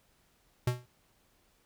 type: tone with exponential decay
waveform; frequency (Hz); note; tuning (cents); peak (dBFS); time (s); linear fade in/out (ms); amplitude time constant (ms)
square; 123.47; B2; 0; -24; 0.67-0.86; 5; 41
effects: pink hiss -69 dBFS RMS until 1.65 s